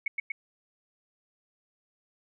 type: tone with echo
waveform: sine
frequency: 2210 Hz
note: C#7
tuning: 6 cents flat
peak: -25 dBFS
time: 0.06-0.08 s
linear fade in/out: 5 ms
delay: 120 ms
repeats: 2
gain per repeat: -2 dB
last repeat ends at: 0.32 s
effects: none